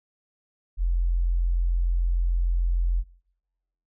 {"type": "tone", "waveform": "sine", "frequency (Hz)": 43.36, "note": "F1", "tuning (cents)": -12, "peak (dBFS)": -20, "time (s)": [0.77, 3.04], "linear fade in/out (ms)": 50, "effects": ["noise-tail reverb RT60 1.0 s tail -26 dB re dry"]}